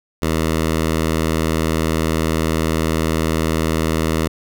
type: tone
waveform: 10% pulse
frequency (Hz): 80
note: D#2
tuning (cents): +49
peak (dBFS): -8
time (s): 0.22-4.28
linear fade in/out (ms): 5
effects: none